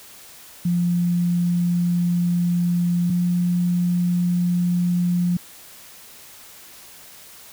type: tone pair in turn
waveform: sine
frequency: 174.61 / 176.33 Hz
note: F3 / F3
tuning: 0 / +17 cents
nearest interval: unison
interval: 17 cents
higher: second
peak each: -17 dBFS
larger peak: neither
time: 0.65-3.1 / 3.1-5.37 s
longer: first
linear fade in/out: 5 ms
effects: white hiss -44 dBFS RMS until 7.52 s